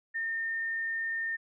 sine tone, 1818 Hz, A#6, 44 cents flat, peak -30 dBFS, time 0.14-1.37 s, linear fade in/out 20 ms, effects none

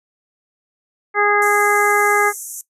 harmonic tone, 412.2 Hz, G#4, 13 cents flat, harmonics 1 / 2 / 3 / 4 / 5, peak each -19 / -19 / -19 / -19 / -19 dBFS, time 1.14-2.33 s, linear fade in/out 50 ms
pink band-pass noise, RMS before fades -31 dBFS, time 1.42-2.61 s, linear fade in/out 0 ms, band 6000 to 13000 Hz, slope 96 dB/octave
effects noise-tail reverb RT60 0.1 s tail -17 dB re dry

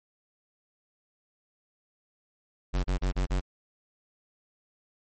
square tone bursts, 46.25 Hz, F#1, in tune, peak -25 dBFS, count 5, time 2.73-3.408 s, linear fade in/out 20 ms, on 110 ms, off 32 ms, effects MP3 32 kbps

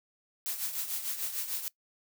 blue noise with tremolo, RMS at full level -32 dBFS, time 0.46-1.68 s, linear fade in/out 0 ms, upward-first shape triangle, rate 6.7 Hz, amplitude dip 70%, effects noise-tail reverb RT60 0.1 s tail -21 dB re dry

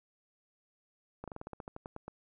slowing click train, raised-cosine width 1 ms, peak -28 dBFS, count 13, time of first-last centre 1.24-2.08 s, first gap 37 ms, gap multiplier 1.11, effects none

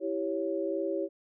sine chord, C# diminished, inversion first, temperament equal, 329.6 / 392 / 554.4 Hz, E4 / G4 / C#5, 0 / 0 / 0 cents, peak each -33 dBFS, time 0-1.09 s, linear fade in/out 50 ms, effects none

